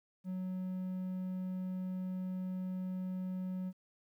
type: tone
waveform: triangle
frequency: 185 Hz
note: F#3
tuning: in tune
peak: -34 dBFS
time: 0.24-3.73 s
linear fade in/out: 50 ms
effects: 12-bit